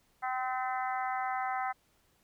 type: harmonic tone with a mistuned harmonic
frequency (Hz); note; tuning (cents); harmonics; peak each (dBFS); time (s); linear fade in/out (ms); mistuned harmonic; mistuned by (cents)
256.6; C4; -34; 3 / 4 / 5 / 6 / 7 / 8; -33 / -40 / -38 / -43 / -46 / -43; 0.22-1.73; 20; 8; -17
effects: pink hiss -70 dBFS RMS until 2.23 s